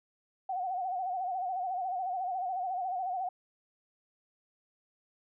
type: tone with vibrato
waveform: sine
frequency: 740 Hz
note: F#5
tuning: in tune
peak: -31 dBFS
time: 0.49-3.29 s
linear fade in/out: 5 ms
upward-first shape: sine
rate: 14 Hz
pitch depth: 79 cents each way
effects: none